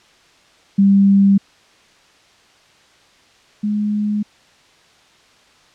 sine tone pair in turn, 197.6 / 209 Hz, G3 / G#3, +14 / +11 cents, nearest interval minor second, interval 97 cents, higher second, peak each -8 / -16 dBFS, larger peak first, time 0.78-1.38 / 3.63-4.23 s, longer neither, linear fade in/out 10 ms, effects white hiss -51 dBFS RMS until 5.74 s + low-pass 5000 Hz 12 dB/octave

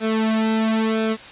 sawtooth tone with flanger, 220.9 Hz, A3, 7 cents sharp, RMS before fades -20 dBFS, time 0-1.17 s, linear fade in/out 50 ms, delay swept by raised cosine 1 to 2.8 ms, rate 0.98 Hz, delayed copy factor -0.85, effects white hiss -39 dBFS RMS until 1.31 s + resampled to 8000 Hz

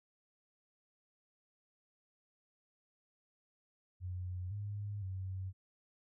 sine tone with pitch steps, 90.8 / 102.6 / 94.4 Hz, F#2 / G#2 / F#2, -32 / -21 / +35 cents, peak -38 dBFS, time 4-5.53 s, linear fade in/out 50 ms, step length 510 ms, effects none

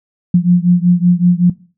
sine beating tone pair, 174.61 / 179.91 Hz, F3 / F#3, 0 / -48 cents, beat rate 5.3 Hz, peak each -10 dBFS, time 0.34-1.5 s, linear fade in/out 5 ms, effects noise-tail reverb RT60 0.4 s tail -21 dB re dry

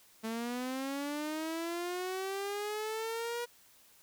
sawtooth linear sweep, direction up, 220 to 481.9 Hz, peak -31 dBFS, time 0.23-3.46 s, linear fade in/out 20 ms, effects white hiss -62 dBFS RMS until 4.02 s

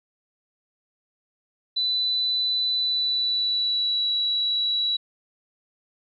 sine tone with pitch glide, 3991 to 3913 Hz, B7 to B7, +17 to -17 cents, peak -21 dBFS, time 1.76-4.97 s, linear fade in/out 10 ms, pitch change -34 cents, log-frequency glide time 2.74-4.11 s, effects none

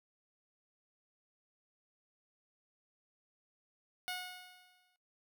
10% pulse tone with exponential decay, 728 Hz, F#5, 28 cents flat, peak -28 dBFS, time 4.08-4.96 s, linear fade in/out 0 ms, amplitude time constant 190 ms, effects noise-tail reverb RT60 0.2 s tail -19 dB re dry

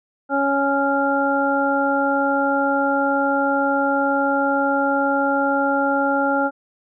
harmonic tone, 277.9 Hz, C#4, 4 cents sharp, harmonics 1 / 2 / 3 / 5, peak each -22 / -22 / -22 / -22 dBFS, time 0.29-6.51 s, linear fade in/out 50 ms, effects none

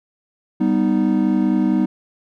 triangle chord, G augmented, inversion none, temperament equal, 196 / 246.9 / 311.1 Hz, G3 / B3 / D#4, 0 / 0 / 0 cents, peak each -17 dBFS, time 0.6-1.86 s, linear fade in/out 10 ms, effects none

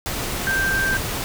sine tone in noise, 1571 Hz, G6, 3 cents sharp, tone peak -19 dBFS, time 0.47-0.97 s, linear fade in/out 0 ms, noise pink, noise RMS -26 dBFS, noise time 0.06-1.24 s, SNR +4 dB, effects none

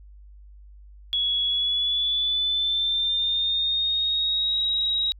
sine tone with pitch glide, 3363 to 3819 Hz, G#7 to A#7, +21 to +41 cents, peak -21 dBFS, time 1.13-5.12 s, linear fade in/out 0 ms, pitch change +220 cents, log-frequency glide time 1.45-4.6 s, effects added 50 Hz sine -44 dBFS peak until 5.19 s

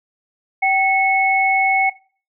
sine tone pair together, 771 / 2197 Hz, G5 / C#7, -29 / -16 cents, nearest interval octave + tritone, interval 1813 cents, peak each -16 / -16 dBFS, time 0.62-1.9 s, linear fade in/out 10 ms, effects noise-tail reverb RT60 0.4 s tail -19 dB re dry

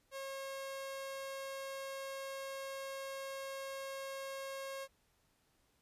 sawtooth tone, 542 Hz, C#5, 39 cents flat, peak -38 dBFS, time 0.11-4.88 s, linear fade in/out 50 ms, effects pink hiss -75 dBFS RMS until 5.81 s + resampled to 32000 Hz

